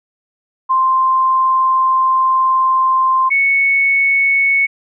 sine tone pair in turn, 1046.5 / 2213 Hz, C6 / C#7, 0 / -3 cents, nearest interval octave + minor second, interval 1297 cents, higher second, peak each -10 dBFS, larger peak neither, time 0.69-3.3 / 3.3-4.67 s, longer first, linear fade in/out 20 ms, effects none

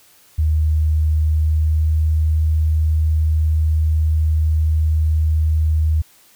sine tone with pitch glide, 77.5 to 78.22 Hz, D#2 to D#2, -6 to +10 cents, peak -13 dBFS, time 0.38-6.02 s, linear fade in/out 10 ms, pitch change +16 cents, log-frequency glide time 1.2-2.02 s, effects white hiss -51 dBFS RMS until 6.35 s

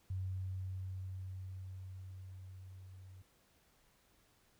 sine tone with level ramp, 93.8 Hz, F#2, 24 cents sharp, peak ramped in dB -36 to -52 dBFS, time 0.1-3.22 s, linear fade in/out 5 ms, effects pink hiss -71 dBFS RMS until 4.59 s

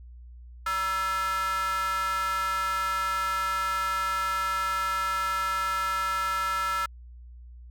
square tone with high-pass filter, 190.6 Hz, G3, 48 cents flat, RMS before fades -28 dBFS, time 0.66-6.86 s, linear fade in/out 5 ms, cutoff 1300 Hz, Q 5.6, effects added 60 Hz sine -43 dBFS peak until 7.7 s

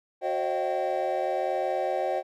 triangle tone cluster, 367.6 / 534 / 615 / 683 / 768 Hz, F#4 / C5 / D#5 / F5 / G5, -11 / +35 / -20 / -39 / -36 cents, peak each -32 / -28 / -29 / -33 / -28 dBFS, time 0.21-2.23 s, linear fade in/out 50 ms, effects tanh soft clip ceiling -14 dBFS

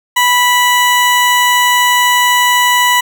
20% pulse tone, 984 Hz, B5, 7 cents flat, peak -3 dBFS, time 0.16-3.01 s, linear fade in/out 10 ms, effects none

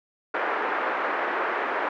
white band-pass noise, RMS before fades -27 dBFS, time 0.34-1.89 s, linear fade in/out 5 ms, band 340 to 1700 Hz, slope 24 dB/octave, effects none

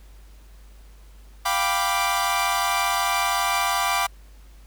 sawtooth chord, G dominant seventh, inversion third, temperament equal, 698.5 / 784 / 987.8 / 1174.7 Hz, F5 / G5 / B5 / D6, 0 / 0 / 0 / 0 cents, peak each -24 / -23 / -23 / -21 dBFS, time 1.45-4.07 s, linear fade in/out 10 ms, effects added 50 Hz sine -44 dBFS peak until 4.66 s + pink hiss -57 dBFS RMS until 4.66 s

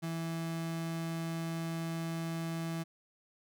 35% pulse tone, 164.81 Hz, E3, in tune, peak -33 dBFS, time 0.02-2.84 s, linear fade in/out 20 ms, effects none

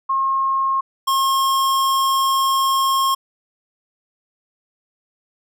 sine / square tone pair in turn, 1076 / 1076 Hz, C6 / C6, +48 / +48 cents, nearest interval unison, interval 0 cents, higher neither, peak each -16 dBFS, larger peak neither, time 0.09-0.81 / 1.07-3.15 s, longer second, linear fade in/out 10 ms, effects none

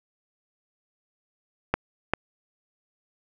clicks, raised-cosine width 0.5 ms, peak -6 dBFS, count 2, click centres 1.74 / 2.136 s, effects none

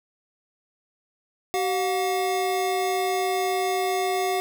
square tone pair together, 380.8 / 719.7 Hz, F#4 / F#5, +50 / -48 cents, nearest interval major seventh, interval 1102 cents, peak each -26 dBFS, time 1.54-4.4 s, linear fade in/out 0 ms, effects none

